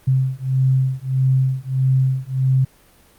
sine beating tone pair, 130.81 / 132.41 Hz, C3 / C3, 0 / +21 cents, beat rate 1.6 Hz, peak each -18 dBFS, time 0.07-2.65 s, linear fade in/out 10 ms, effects pink hiss -52 dBFS RMS until 3.18 s + Opus 32 kbps

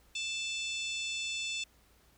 harmonic tone with a mistuned harmonic, 880 Hz, A5, in tune, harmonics 3 / 4 / 5 / 6 / 7 / 8 / 9, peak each -37 / -38 / -48 / -47 / -51 / -45 / -48 dBFS, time 0.15-1.64 s, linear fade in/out 5 ms, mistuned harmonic 7, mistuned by -40 cents, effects added 58 Hz sine -66 dBFS peak until 2.17 s + pink hiss -66 dBFS RMS until 2.17 s

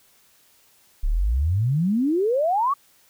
sine exponential sweep, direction up, 32.13 to 1174.7 Hz, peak -18 dBFS, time 1.03-2.74 s, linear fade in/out 10 ms, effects white hiss -58 dBFS RMS until 3.09 s

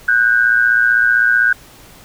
sine tone pair together, 1480 / 1595.7 Hz, F#6 / G6, 0 / +30 cents, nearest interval minor second, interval 130 cents, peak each -12 / -13 dBFS, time 0.08-1.53 s, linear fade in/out 5 ms, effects pink hiss -42 dBFS RMS until 2.04 s

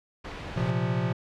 pink noise, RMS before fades -37 dBFS, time 0.24-0.71 s, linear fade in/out 10 ms
square chord, Bb suspended second, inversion none, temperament equal, 116.54 / 130.81 / 174.61 Hz, Bb2 / C3 / F3, 0 / 0 / 0 cents, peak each -30 dBFS, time 0.56-1.13 s, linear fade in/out 10 ms
effects low-pass 3000 Hz 12 dB/octave

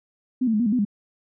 sine tone with pitch steps, 254.7 / 224.3 / 210.5 / 240.6 / 206.7 / 250.9 / 204.2 Hz, C4 / A3 / G#3 / B3 / G#3 / B3 / G#3, -46 / +34 / +24 / -45 / -8 / +28 / -29 cents, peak -18 dBFS, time 0.41-0.851 s, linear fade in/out 10 ms, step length 63 ms, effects none

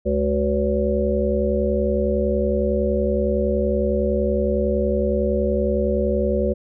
harmonic tone with a mistuned harmonic, 70.8 Hz, C#2, 37 cents sharp, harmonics 1 / 3 / 5 / 7 / 8, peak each -24 / -24 / -24 / -24 / -24 dBFS, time 0.05-6.54 s, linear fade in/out 20 ms, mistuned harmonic 5, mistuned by +93 cents, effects none

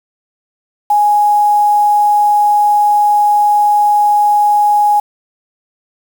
sine tone with quantisation, 830.6 Hz, G#5, in tune, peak -7 dBFS, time 0.9-5 s, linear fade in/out 5 ms, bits 5, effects none

